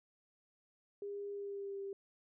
sine tone with pitch glide, 404.4 to 394.5 Hz, G#4 to G4, -46 to +11 cents, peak -40 dBFS, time 1.02-1.93 s, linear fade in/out 2 ms, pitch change -43 cents, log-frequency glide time 1.32-1.81 s, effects none

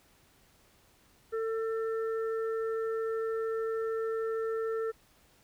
harmonic tone, 447.8 Hz, A4, 30 cents sharp, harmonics 1 / 3 / 4, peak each -30 / -41 / -48 dBFS, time 1.32-4.92 s, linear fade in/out 20 ms, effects pink hiss -64 dBFS RMS until 5.43 s

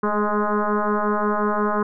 sine tone with frequency modulation, 415.2 Hz, G#4, in tune, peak -18 dBFS, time 0.03-1.83 s, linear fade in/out 5 ms, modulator 209 Hz, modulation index 4.5, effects none

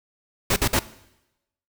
pink noise bursts, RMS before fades -20 dBFS, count 3, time 0.5-0.793 s, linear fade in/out 5 ms, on 63 ms, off 52 ms, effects noise-tail reverb RT60 0.9 s tail -18 dB re dry

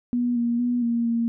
sine tone with pitch steps, 243 / 236.4 / 243.5 / 234.3 / 232.2 Hz, B3 / A#3 / B3 / A#3 / A#3, -28 / +24 / -24 / +9 / -7 cents, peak -20 dBFS, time 0.13-1.28 s, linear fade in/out 0 ms, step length 230 ms, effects none

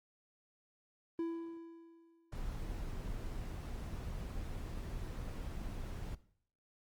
triangle tone with exponential decay, 332.8 Hz, E4, 17 cents sharp, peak -31 dBFS, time 1.19-2.44 s, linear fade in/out 2 ms, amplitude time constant 270 ms
brown noise, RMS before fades -42 dBFS, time 2.32-6.15 s, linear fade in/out 5 ms
effects noise-tail reverb RT60 0.6 s tail -18 dB re dry + Opus 32 kbps

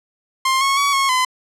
sawtooth tone with pitch steps, 1056 / 1096 / 1129 / 1092 / 1019 Hz, C6 / C#6 / C#6 / C#6 / C6, +16 / -20 / +31 / -26 / -46 cents, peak -11 dBFS, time 0.45-1.25 s, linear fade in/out 5 ms, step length 160 ms, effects low-pass 10000 Hz 12 dB/octave

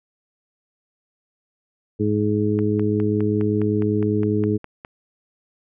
harmonic tone, 105.2 Hz, G#2, 23 cents sharp, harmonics 1 / 2 / 3 / 4, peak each -23 / -23 / -23 / -23 dBFS, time 1.99-4.58 s, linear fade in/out 20 ms
click train, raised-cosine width 0.5 ms, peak -20 dBFS, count 12, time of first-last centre 2.59-4.849 s, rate 4.87 Hz
effects none

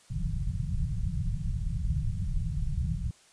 pink low-pass noise, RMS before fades -30 dBFS, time 0.1-3.11 s, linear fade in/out 2 ms, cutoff 180 Hz, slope 96 dB/octave, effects white hiss -59 dBFS RMS until 3.32 s + resampled to 22050 Hz

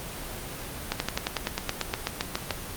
slowing click train, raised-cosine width 0.2 ms, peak -8 dBFS, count 15, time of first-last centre 0.92-2.507 s, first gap 81 ms, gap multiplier 1.05, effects pink hiss -37 dBFS RMS until 2.76 s + Opus 24 kbps

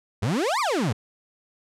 35% pulse exponential two-way sweep, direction up then down, 89.7 to 1238 to 94.6 Hz, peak -20 dBFS, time 0.22-0.93 s, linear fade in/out 10 ms, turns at 0.6 s, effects low-pass 9000 Hz 12 dB/octave

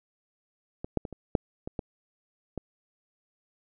clicks, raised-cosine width 2 ms, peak -21 / -11 / -22 / -26 / -8 / -21 / -18 / -19 dBFS, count 8, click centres 0.845 / 0.973 / 1.052 / 1.127 / 1.352 / 1.675 / 1.792 / 2.577 s, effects none

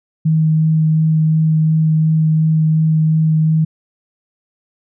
sine tone with vibrato, 157.8 Hz, D#3, 25 cents sharp, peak -10 dBFS, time 0.25-3.65 s, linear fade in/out 10 ms, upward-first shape sine, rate 2.8 Hz, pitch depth 9 cents each way, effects none

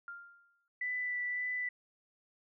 sine tone with exponential decay, 1396.9 Hz, F6, in tune, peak -40 dBFS, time 0.08-0.68 s, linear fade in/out 1 ms, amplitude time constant 130 ms
sine tone with vibrato, 1982 Hz, B6, 6 cents sharp, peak -33 dBFS, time 0.81-1.69 s, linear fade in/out 5 ms, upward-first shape sine, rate 1.8 Hz, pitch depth 11 cents each way
effects none

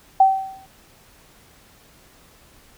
sine tone with exponential decay, 770 Hz, G5, 31 cents flat, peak -7 dBFS, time 0.2-0.66 s, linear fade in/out 5 ms, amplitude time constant 100 ms, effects pink hiss -52 dBFS RMS until 2.77 s

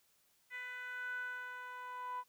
10% pulse tone with band-pass filter sweep, 498.1 Hz, B4, 15 cents sharp, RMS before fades -44 dBFS, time 0.5-2.24 s, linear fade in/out 50 ms, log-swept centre 1900 to 1000 Hz, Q 7.4, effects white hiss -73 dBFS RMS until 2.28 s

